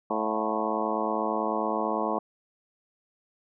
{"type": "harmonic tone with a mistuned harmonic", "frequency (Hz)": 109.1, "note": "A2", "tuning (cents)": -14, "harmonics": [2, 3, 4, 5, 6, 7, 8, 9, 10], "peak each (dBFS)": [-34, -34, -34, -34, -34, -34, -34, -34, -34], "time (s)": [0.1, 2.19], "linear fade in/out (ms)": 5, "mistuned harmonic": 7, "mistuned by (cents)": -77, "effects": []}